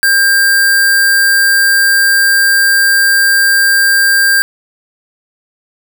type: tone with sample-and-hold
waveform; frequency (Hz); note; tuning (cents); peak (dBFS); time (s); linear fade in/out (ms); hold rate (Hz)
sine; 1600; G6; +35; -6; 0.03-4.42; 0; 6300
effects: none